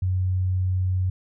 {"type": "tone", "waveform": "sine", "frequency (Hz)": 92.5, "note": "F#2", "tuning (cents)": 0, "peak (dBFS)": -20, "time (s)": [0.02, 1.1], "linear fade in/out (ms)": 5, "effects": []}